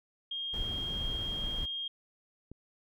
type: tone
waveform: sine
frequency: 3230 Hz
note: G#7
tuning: 49 cents flat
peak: -34 dBFS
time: 0.31-1.88 s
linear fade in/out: 5 ms
type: noise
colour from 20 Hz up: brown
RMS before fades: -38 dBFS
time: 0.53-1.66 s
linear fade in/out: 10 ms
type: click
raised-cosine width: 3 ms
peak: -33 dBFS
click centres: 2.516 s
effects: none